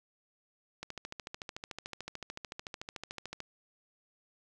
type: click train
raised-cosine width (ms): 0.2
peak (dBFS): -23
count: 36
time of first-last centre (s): 0.83-3.404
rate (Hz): 13.6
effects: none